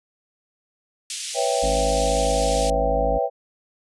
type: band-pass noise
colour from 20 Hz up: white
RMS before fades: -31 dBFS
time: 1.1-2.7 s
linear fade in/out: 2 ms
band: 2500 to 9300 Hz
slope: 24 dB/octave
type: chord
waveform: sine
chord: C# half-diminished seventh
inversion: third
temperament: equal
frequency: 493.9 / 554.4 / 659.3 / 784 Hz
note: B4 / C#5 / E5 / G5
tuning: 0 / 0 / 0 / 0 cents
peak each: -25 dBFS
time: 1.34-3.3 s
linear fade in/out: 50 ms
type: harmonic tone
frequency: 52.5 Hz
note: G#1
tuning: 19 cents sharp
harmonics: 1 / 3 / 4 / 5 / 6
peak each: -24 / -34 / -41 / -32 / -39 dBFS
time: 1.62-3.19 s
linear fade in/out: 20 ms
effects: resampled to 24000 Hz